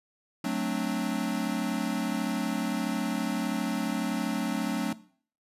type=chord; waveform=square; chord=D dominant seventh; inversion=first; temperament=equal; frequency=185 / 220 / 261.6 / 293.7 Hz; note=F#3 / A3 / C4 / D4; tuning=0 / 0 / 0 / 0 cents; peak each=-34 dBFS; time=0.44-4.93 s; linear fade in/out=5 ms; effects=noise-tail reverb RT60 0.5 s tail -18 dB re dry + resampled to 32000 Hz